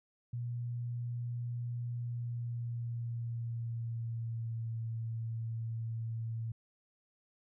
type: tone with pitch glide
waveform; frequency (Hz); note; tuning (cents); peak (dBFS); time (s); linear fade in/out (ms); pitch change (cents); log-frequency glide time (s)
sine; 120 to 113.79; B2 to A#2; -49 to -41; -35; 0.33-6.52; 5; -92; 1.94-4.79
effects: none